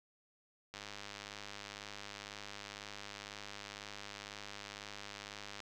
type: click train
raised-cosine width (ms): 0.2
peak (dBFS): -28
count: 497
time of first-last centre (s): 0.74-5.603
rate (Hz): 102
effects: none